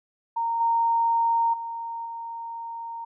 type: tone with level steps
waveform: sine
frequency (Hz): 924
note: A#5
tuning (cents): -16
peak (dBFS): -23 / -19 / -30 / -32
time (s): 0.36-3.05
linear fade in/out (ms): 10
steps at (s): 0.6 / 1.53 / 2.05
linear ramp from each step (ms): 10
effects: none